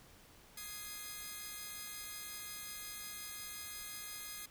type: chord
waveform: 5% pulse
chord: Ab major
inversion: second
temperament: equal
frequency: 1244.5 / 1661.2 / 2093 Hz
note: Eb6 / Ab6 / C7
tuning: 0 / 0 / 0 cents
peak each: -38 / -38 / -38 dBFS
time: 0.57-4.46 s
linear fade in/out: 5 ms
effects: pink hiss -61 dBFS RMS until 4.5 s